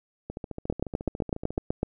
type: two click trains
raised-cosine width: 2 ms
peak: -21 / -12 dBFS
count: 19 / 10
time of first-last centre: 0.3-1.577 / 0.7-1.831 s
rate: 14.1 / 7.96 Hz
effects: none